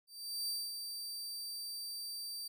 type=tone with ADSR envelope; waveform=sawtooth; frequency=4657 Hz; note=D8; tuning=15 cents flat; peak=-32 dBFS; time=0.07-2.48 s; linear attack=410 ms; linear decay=230 ms; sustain=-6 dB; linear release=8 ms; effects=none